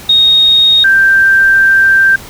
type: tone pair in turn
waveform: sine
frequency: 3729 / 1573.3 Hz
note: A#7 / G6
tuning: 0 / +6 cents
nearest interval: octave + minor third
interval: 1494 cents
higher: first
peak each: -4 dBFS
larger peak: neither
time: 0.09-0.84 / 0.84-2.16 s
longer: second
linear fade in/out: 5 ms
effects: pink hiss -31 dBFS RMS until 2.29 s